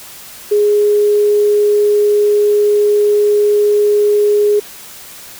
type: tone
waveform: sine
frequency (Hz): 415.3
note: G#4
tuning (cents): 0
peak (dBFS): -8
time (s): 0.51-4.6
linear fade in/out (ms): 10
effects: white hiss -34 dBFS RMS until 5.39 s